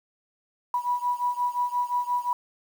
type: beating tone pair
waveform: sine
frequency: 976 / 981.7 Hz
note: B5 / B5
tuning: -21 / -11 cents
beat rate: 5.7 Hz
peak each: -26 / -28 dBFS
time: 0.74-2.33 s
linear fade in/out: 2 ms
effects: 8-bit